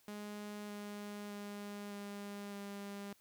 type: tone with pitch steps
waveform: sawtooth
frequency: 207.7 / 206 / 204.4 / 202.7 / 201.1 Hz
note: G#3 / G#3 / G#3 / G#3 / G3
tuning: 0 / -14 / -27 / -42 / +44 cents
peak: -40 dBFS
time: 0.08-3.13 s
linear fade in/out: 2 ms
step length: 610 ms
effects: white hiss -70 dBFS RMS until 3.2 s